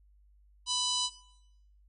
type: harmonic tone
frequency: 995 Hz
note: B5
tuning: 13 cents sharp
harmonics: 1 / 3 / 4 / 5 / 6 / 7 / 8 / 9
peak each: -39 / -35 / -34 / -36 / -37 / -41 / -44 / -40 dBFS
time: 0.66-1.1 s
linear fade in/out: 50 ms
effects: noise-tail reverb RT60 0.8 s tail -17 dB re dry + added 50 Hz sine -59 dBFS peak until 1.88 s